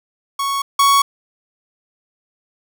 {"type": "tone pair in turn", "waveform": "45% pulse", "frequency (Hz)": [1108.7, 1115.1], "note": ["C#6", "C#6"], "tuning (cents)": [0, 10], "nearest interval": "unison", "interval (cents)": 10, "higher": "second", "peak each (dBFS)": [-18, -10], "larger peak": "second", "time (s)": [[0.39, 0.62], [0.79, 1.02]], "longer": "neither", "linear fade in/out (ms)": 5, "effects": []}